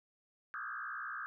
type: tone with frequency modulation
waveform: sine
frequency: 1417 Hz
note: F6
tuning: 25 cents sharp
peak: -39 dBFS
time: 0.54-1.26 s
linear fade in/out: 0 ms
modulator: 60.4 Hz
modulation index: 4
effects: none